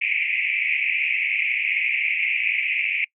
white band-pass noise, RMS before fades -23 dBFS, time 0.01-3.05 s, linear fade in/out 10 ms, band 2100 to 2600 Hz, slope 96 dB/octave, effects noise-tail reverb RT60 0.1 s tail -25 dB re dry

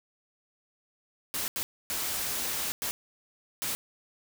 white noise bursts at uneven times, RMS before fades -32 dBFS, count 5, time 1.34-1.48 / 1.56-1.63 / 1.9-2.72 / 2.82-2.91 / 3.62-3.75 s, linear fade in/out 0 ms, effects none

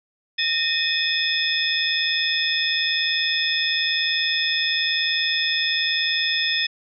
sine tone cluster, 1840 / 2509 / 3409 / 3570 / 5160 Hz, A#6 / D#7 / G#7 / A7 / E8, -23 / +14 / +45 / +24 / -38 cents, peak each -26 dBFS, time 0.38-6.67 s, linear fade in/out 10 ms, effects none

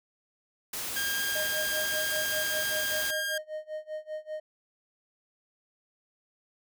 white noise, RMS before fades -35 dBFS, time 0.73-3.11 s, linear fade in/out 5 ms
sawtooth tone, 1613 Hz, G6, 49 cents sharp, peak -26 dBFS, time 0.96-3.38 s, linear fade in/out 5 ms
triangle tone with tremolo, 618 Hz, D#5, 12 cents flat, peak -30 dBFS, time 1.35-4.4 s, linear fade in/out 5 ms, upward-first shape sine, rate 5.1 Hz, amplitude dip 95%
effects none

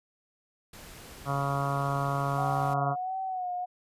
pink noise, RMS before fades -47 dBFS, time 0.73-2.74 s, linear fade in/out 5 ms
harmonic tone, 139.6 Hz, C#3, 13 cents sharp, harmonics 1 / 2 / 3 / 4 / 5 / 6 / 7 / 8 / 9 / 10, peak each -30 / -40 / -42 / -38 / -34 / -43 / -37 / -35 / -37 / -41 dBFS, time 1.25-2.96 s, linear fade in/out 50 ms
sine tone with vibrato, 740 Hz, F#5, in tune, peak -30 dBFS, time 2.37-3.66 s, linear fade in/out 20 ms, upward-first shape sine, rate 1.5 Hz, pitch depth 55 cents each way
effects resampled to 32000 Hz

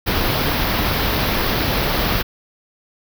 pink band-stop noise, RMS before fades -19 dBFS, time 0.06-2.23 s, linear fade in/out 20 ms, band 5300 to 12000 Hz, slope 48 dB/octave, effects none

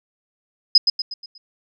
sine tone with echo, 5040 Hz, D#8, 21 cents sharp, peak -6 dBFS, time 0.75-0.78 s, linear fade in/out 5 ms, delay 120 ms, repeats 5, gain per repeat -7 dB, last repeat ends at 1.38 s, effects none

